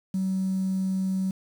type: tone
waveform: triangle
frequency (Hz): 189.5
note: F#3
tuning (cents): +42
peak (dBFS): -20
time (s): 0.14-1.31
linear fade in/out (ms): 5
effects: tanh soft clip ceiling -21 dBFS + 8-bit